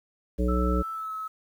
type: harmonic tone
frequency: 61.4 Hz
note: B1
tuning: 9 cents flat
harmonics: 1 / 3 / 5 / 7 / 9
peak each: -24 / -29 / -31 / -32 / -34 dBFS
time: 0.38-0.83 s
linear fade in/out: 20 ms
type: tone with pitch glide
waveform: sine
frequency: 1318.5 to 1291.4 Hz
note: E6 to E6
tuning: 0 to -36 cents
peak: -31 dBFS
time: 0.48-1.28 s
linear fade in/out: 10 ms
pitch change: -36 cents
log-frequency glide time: 0.93-1.13 s
effects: 9-bit